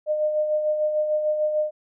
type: tone with tremolo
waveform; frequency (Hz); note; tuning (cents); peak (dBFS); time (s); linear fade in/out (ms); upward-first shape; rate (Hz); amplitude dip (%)
sine; 609; D#5; -37; -18; 0.06-1.71; 50; sine; 6.7; 45
effects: none